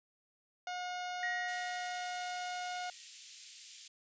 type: harmonic tone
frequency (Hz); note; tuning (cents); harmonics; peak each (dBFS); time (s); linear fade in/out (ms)
721; F#5; -45; 1 / 2 / 3 / 4 / 5 / 6 / 7 / 8 / 9; -39 / -45 / -49 / -51 / -53 / -55 / -56 / -57 / -58; 0.67-2.9; 2
type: tone with exponential decay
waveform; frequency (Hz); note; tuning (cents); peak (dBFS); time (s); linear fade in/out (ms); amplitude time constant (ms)
sine; 1890; A#6; +23; -33; 1.23-3.07; 1; 400
type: high-pass noise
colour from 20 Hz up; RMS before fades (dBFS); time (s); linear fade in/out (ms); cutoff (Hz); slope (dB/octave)
white; -48; 1.48-3.88; 5; 2500; 24
effects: resampled to 16000 Hz